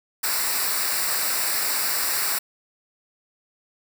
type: noise with comb filter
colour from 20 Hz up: white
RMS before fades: -24 dBFS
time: 0.23-2.39 s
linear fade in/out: 10 ms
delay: 0.31 ms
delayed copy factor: -0.75
effects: none